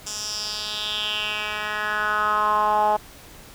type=tone with band-pass filter sweep; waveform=10% pulse; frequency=211.3 Hz; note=G#3; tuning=30 cents sharp; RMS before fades=-24 dBFS; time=0.06-2.97 s; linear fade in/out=10 ms; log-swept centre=6600 to 770 Hz; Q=4.2; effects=pink hiss -45 dBFS RMS until 3.54 s